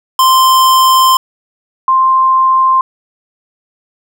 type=tone pair in turn; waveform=square / sine; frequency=1043 / 1049 Hz; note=C6 / C6; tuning=-6 / +4 cents; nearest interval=unison; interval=10 cents; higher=second; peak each=-6 dBFS; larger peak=neither; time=0.19-1.17 / 1.88-2.81 s; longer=first; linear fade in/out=2 ms; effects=none